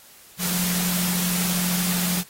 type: tone in noise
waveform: sine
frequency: 178.6 Hz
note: F3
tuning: 39 cents sharp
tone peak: -25 dBFS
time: 0.38-2.24 s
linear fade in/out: 50 ms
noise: white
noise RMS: -26 dBFS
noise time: 0.38-2.24 s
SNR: -2 dB
effects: white hiss -49 dBFS RMS until 2.29 s + AAC 48 kbps

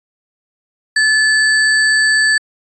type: tone with sample-and-hold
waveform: sine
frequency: 1732 Hz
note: A6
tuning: 28 cents flat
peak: -9 dBFS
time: 0.96-2.38 s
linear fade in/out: 5 ms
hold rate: 6300 Hz
effects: resampled to 22050 Hz

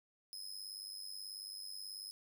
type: tone with amplitude modulation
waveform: sawtooth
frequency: 5110 Hz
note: D#8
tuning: 45 cents sharp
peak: -39 dBFS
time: 0.33-2.11 s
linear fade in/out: 0 ms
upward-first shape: sine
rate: 98.4 Hz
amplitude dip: 80%
effects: none

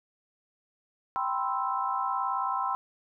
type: chord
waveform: sine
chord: C major seventh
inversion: second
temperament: equal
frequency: 784 / 987.8 / 1046.5 / 1318.5 Hz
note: G5 / B5 / C6 / E6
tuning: 0 / 0 / 0 / 0 cents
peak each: -33 / -33 / -31 / -33 dBFS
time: 1.16-2.75 s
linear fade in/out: 0 ms
effects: none

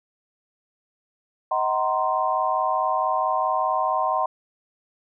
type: chord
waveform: sine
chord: C half-diminished seventh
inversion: first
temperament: just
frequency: 627.9 / 753.5 / 941.9 / 1046.5 Hz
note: Eb5 / Gb5 / Bb5 / C6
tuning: +16 / +31 / +18 / 0 cents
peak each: -27 / -25 / -27 / -24 dBFS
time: 1.51-4.26 s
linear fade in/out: 5 ms
effects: none

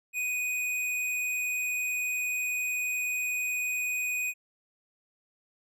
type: tone with vibrato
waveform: square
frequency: 2489 Hz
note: D#7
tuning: in tune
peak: -29 dBFS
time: 0.13-4.34 s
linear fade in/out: 50 ms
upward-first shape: sine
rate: 20 Hz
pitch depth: 17 cents each way
effects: none

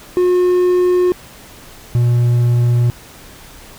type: tone pair in turn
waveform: triangle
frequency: 360 / 120.43 Hz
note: F#4 / B2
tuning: -47 / -43 cents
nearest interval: octave + perfect fifth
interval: 1896 cents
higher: first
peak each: -8 dBFS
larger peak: neither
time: 0.17-1.12 / 1.95-2.9 s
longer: neither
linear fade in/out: 0 ms
effects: pink hiss -39 dBFS RMS until 3.78 s

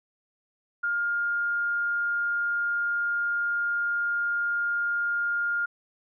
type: tone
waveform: sine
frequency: 1411 Hz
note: F6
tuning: 17 cents sharp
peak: -24 dBFS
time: 0.83-5.66 s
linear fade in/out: 10 ms
effects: none

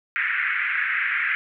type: band-pass noise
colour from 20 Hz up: pink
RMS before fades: -24 dBFS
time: 0.16-1.35 s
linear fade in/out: 0 ms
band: 1500 to 2300 Hz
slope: 48 dB/octave
effects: none

